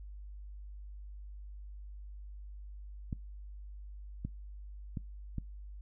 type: clicks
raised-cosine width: 5 ms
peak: -24 dBFS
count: 4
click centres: 3.128 / 4.25 / 4.972 / 5.383 s
effects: noise-tail reverb RT60 0.2 s tail -24 dB re dry + added 50 Hz sine -44 dBFS peak until 5.81 s